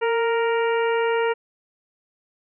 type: harmonic tone with a mistuned harmonic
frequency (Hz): 466.2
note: A#4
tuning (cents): 0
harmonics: 1 / 2 / 3 / 4 / 5 / 6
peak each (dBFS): -20 / -26 / -30 / -32 / -34 / -36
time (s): 0.01-1.34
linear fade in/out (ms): 20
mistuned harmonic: 1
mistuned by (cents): -30
effects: none

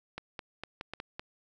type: clicks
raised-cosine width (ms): 0.3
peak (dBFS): -22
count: 7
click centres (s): 0.18 / 0.392 / 0.636 / 0.811 / 0.936 / 1.001 / 1.195
effects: none

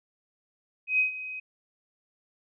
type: tone with ADSR envelope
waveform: sine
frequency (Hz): 2521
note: D#7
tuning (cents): +22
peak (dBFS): -19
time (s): 0.87-1.4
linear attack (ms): 120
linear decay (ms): 120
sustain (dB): -15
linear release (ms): 8
effects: none

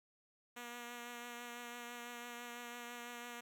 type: tone with vibrato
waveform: 5% pulse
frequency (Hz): 240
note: B3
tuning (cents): -49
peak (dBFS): -35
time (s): 0.56-3.41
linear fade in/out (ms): 10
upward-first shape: triangle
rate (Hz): 6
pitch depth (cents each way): 21
effects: none

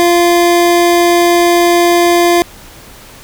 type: tone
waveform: 25% pulse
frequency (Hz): 346.4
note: F4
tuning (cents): -14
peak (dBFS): -3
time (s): 0-2.42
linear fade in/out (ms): 0
effects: pink hiss -36 dBFS RMS until 3.23 s

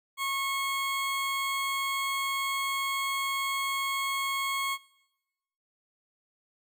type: tone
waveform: 20% pulse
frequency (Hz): 1093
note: C#6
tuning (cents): -25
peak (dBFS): -24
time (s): 0.17-4.78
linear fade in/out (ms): 50
effects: noise-tail reverb RT60 1.0 s tail -22 dB re dry

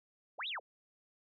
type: linear two-way sweep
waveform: sine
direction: up then down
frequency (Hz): 333.5 to 3951 to 333.5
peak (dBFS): -37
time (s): 0.38-0.6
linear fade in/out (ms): 20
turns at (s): 0.48
effects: none

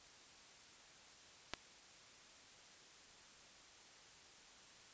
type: clicks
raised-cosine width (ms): 0.2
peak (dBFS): -22 / -30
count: 2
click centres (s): 1.536 / 1.539
effects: white hiss -61 dBFS RMS until 4.93 s + resampled to 16000 Hz

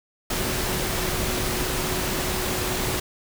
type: tone in noise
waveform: sine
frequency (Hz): 367.8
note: F#4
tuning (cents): -10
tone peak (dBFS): -33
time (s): 0.3-3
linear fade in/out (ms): 5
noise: pink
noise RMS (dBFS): -26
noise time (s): 0.3-3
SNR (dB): -10
effects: none

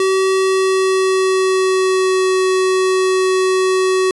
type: tone with pitch glide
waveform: square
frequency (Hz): 381 to 374.9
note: G4 to F#4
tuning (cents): -49 to +23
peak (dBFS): -13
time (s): 0-4.11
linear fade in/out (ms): 2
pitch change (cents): -28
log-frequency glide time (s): 0.32-2.27
effects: resampled to 24000 Hz

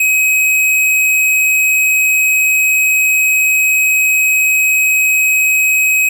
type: tone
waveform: square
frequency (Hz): 2537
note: D#7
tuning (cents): +33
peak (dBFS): -10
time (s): 0-6.09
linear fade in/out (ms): 5
effects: none

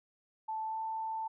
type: tone with pitch glide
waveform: sine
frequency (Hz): 878 to 886.7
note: A5 to A5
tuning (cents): -4 to +13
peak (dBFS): -34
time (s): 0.48-1.28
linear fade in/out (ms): 10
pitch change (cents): +17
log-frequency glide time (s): 0.65-0.79
effects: none

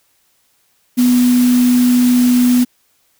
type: tone in noise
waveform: sine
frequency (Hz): 246.9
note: B3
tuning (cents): 0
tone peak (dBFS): -8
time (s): 0.97-2.65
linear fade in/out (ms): 20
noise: white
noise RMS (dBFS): -25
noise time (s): 0.97-2.65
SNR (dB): +14
effects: white hiss -59 dBFS RMS until 3.19 s

